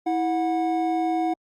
triangle tone pair together, 326.6 / 732.5 Hz, E4 / F#5, -16 / -18 cents, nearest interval octave + major second, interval 1398 cents, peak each -22 dBFS, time 0.06-1.34 s, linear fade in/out 10 ms, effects Opus 48 kbps

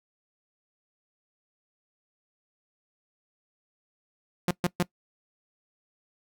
sawtooth tone bursts, 177.3 Hz, F3, 26 cents sharp, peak -18 dBFS, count 3, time 4.48-4.827 s, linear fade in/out 2 ms, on 29 ms, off 130 ms, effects noise-tail reverb RT60 0.1 s tail -21 dB re dry

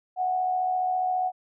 sine tone with amplitude modulation, 737 Hz, F#5, 7 cents flat, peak -21 dBFS, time 0.16-1.32 s, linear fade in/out 50 ms, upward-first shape sine, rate 74.7 Hz, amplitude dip 40%, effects none

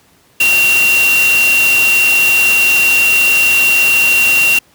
sine tone in noise, 2751 Hz, F7, 27 cents flat, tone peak -8 dBFS, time 0.4-4.59 s, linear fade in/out 5 ms, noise white, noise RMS -18 dBFS, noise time 0.4-4.59 s, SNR +7 dB, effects pink hiss -50 dBFS RMS until 4.74 s + high-pass 80 Hz 12 dB/octave

